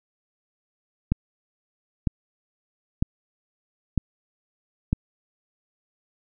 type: click train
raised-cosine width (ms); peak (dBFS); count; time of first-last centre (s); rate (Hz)
5; -8; 5; 1.12-4.93; 1.05
effects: none